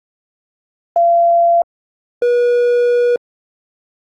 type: tone pair in turn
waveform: sine / triangle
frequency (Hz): 684 / 483.7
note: F5 / B4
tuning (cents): -36 / -36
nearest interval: tritone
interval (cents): 600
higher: first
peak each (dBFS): -8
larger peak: neither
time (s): 0.96-1.62 / 2.22-3.16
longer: second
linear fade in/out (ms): 2
effects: Opus 24 kbps